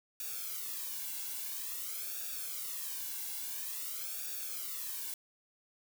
blue noise with flanger, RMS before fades -40 dBFS, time 0.2-5.14 s, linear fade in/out 2 ms, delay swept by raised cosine 0.97 to 1.64 ms, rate 0.49 Hz, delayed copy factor -0.95, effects none

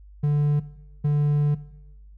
triangle tone bursts at uneven times, 146.83 Hz, D3, in tune, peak -16 dBFS, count 2, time 0.23-0.6 / 1.04-1.55 s, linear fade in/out 10 ms, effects noise-tail reverb RT60 1.0 s tail -18 dB re dry + added 50 Hz sine -44 dBFS peak until 2.17 s

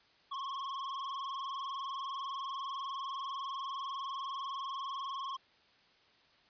square tone with vibrato, 1079 Hz, C#6, 47 cents flat, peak -38 dBFS, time 0.31-5.37 s, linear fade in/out 10 ms, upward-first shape sine, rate 20 Hz, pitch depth 78 cents each way, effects white hiss -66 dBFS RMS until 6.49 s + resampled to 11025 Hz

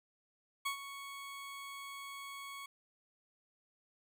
20% pulse tone with ADSR envelope, 1110 Hz, C#6, 2 cents sharp, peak -28 dBFS, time 0.65-2.66 s, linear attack 12 ms, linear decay 100 ms, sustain -12 dB, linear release 4 ms, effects none

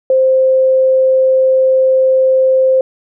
sine tone, 523.3 Hz, C5, in tune, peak -7 dBFS, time 0.1-2.81 s, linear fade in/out 2 ms, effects none

